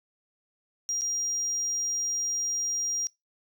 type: tone with dropouts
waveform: triangle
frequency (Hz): 5700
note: F8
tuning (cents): +34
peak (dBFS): -24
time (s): 0.89-3.07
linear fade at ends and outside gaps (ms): 0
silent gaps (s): 1.011-1.018
effects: noise-tail reverb RT60 0.2 s tail -25 dB re dry + tanh soft clip ceiling -24 dBFS